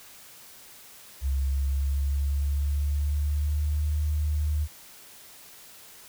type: tone with pitch glide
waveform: sine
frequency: 67.6 to 75.44 Hz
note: C#2 to D2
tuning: -43 to +47 cents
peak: -23 dBFS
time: 1.21-4.68 s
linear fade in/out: 50 ms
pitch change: +190 cents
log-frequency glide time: 1.34-3.92 s
effects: white hiss -49 dBFS RMS until 6.08 s